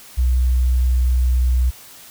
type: tone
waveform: sine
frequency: 62.5 Hz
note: B1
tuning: 21 cents sharp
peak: -13 dBFS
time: 0.17-1.71 s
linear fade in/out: 20 ms
effects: white hiss -42 dBFS RMS until 2.1 s